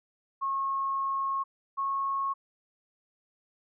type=tone pair in turn; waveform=sine; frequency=1088 / 1094.9 Hz; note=C#6 / C#6; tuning=-33 / -22 cents; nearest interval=unison; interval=11 cents; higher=second; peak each=-27 dBFS; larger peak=neither; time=0.41-1.44 / 1.77-2.34 s; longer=first; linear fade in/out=20 ms; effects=none